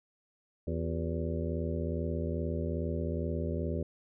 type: harmonic tone with a mistuned harmonic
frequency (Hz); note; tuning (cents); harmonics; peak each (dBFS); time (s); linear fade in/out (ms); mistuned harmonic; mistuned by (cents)
82.41; E2; 0; 1 / 2 / 3 / 4 / 5 / 6 / 7; -34 / -37 / -39 / -40 / -41 / -42 / -42; 0.67-3.83; 5; 4; +130
effects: none